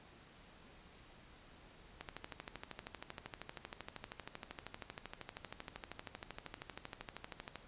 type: click train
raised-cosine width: 0.3 ms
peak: -28 dBFS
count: 72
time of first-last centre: 2.01-7.557 s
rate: 12.8 Hz
effects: pink hiss -60 dBFS RMS until 7.67 s + resampled to 8000 Hz